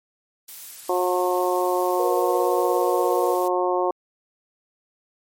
blue noise, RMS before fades -38 dBFS, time 0.48-3.48 s, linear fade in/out 5 ms
harmonic tone, 180.5 Hz, F#3, 43 cents flat, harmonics 2 / 3 / 4 / 5 / 6, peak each -23 / -25 / -26 / -27 / -28 dBFS, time 0.89-3.91 s, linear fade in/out 5 ms
sine tone with tremolo, 480.4 Hz, B4, 48 cents flat, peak -21 dBFS, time 1.99-3.35 s, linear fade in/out 10 ms, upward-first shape sine, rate 17 Hz, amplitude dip 45%
effects MP3 64 kbps

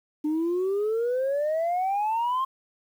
sine exponential sweep, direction up, 297.6 to 1073 Hz, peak -21 dBFS, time 0.24-2.45 s, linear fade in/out 10 ms, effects tanh soft clip ceiling -21 dBFS + 9-bit

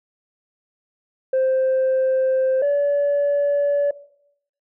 sine tone pair in turn, 523.3 / 573.1 Hz, C5 / D5, 0 / -42 cents, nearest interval major second, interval 158 cents, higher second, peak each -14 dBFS, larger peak neither, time 1.33-2.62 / 2.62-3.91 s, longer neither, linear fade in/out 5 ms, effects noise-tail reverb RT60 0.7 s tail -19 dB re dry + tanh soft clip ceiling -14 dBFS

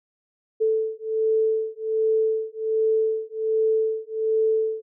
sine beating tone pair, 439.7 / 441 Hz, A4 / A4, -1 / +4 cents, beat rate 1.3 Hz, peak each -23 / -23 dBFS, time 0.6-4.82 s, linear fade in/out 20 ms, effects none

